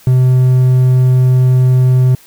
triangle tone, 127.8 Hz, C3, 40 cents flat, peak -4 dBFS, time 0.07-2.15 s, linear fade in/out 2 ms, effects white hiss -43 dBFS RMS until 2.26 s

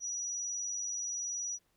sine tone with amplitude modulation, 5840 Hz, F#8, 24 cents flat, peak -33 dBFS, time 0-1.59 s, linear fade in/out 50 ms, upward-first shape sine, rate 101 Hz, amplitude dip 30%, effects pink hiss -75 dBFS RMS until 1.76 s

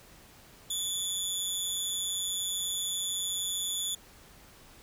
20% pulse tone with amplitude modulation, 3464 Hz, A7, 28 cents flat, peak -22 dBFS, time 0.7-3.95 s, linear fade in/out 5 ms, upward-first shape sine, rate 187 Hz, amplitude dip 60%, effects pink hiss -55 dBFS RMS until 4.82 s

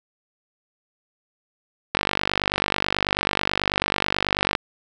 click train, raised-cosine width 0.3 ms, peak -3 dBFS, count 129, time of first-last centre 1.95-4.552 s, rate 49.2 Hz, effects none

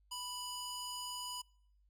square tone with band-pass filter, 987.8 Hz, B5, in tune, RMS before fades -43 dBFS, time 0.11-1.42 s, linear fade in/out 10 ms, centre 6400 Hz, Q 0.72, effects noise-tail reverb RT60 0.7 s tail -26 dB re dry + added 50 Hz sine -67 dBFS peak until 1.89 s

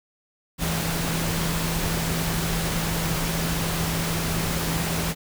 sine tone in noise, 164.81 Hz, E3, in tune, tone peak -27 dBFS, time 0.58-5.15 s, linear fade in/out 50 ms, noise pink, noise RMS -27 dBFS, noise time 0.58-5.15 s, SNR -3 dB, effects none

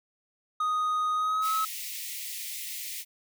triangle tone with pitch glide, 1244.5 to 1290.6 Hz, D#6 to E6, 0 to -37 cents, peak -23 dBFS, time 0.6-1.65 s, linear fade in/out 5 ms, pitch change +63 cents, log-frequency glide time 1.15-1.53 s
white high-pass noise, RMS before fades -37 dBFS, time 1.41-3.05 s, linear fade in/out 50 ms, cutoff 1900 Hz, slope 96 dB/octave
effects none

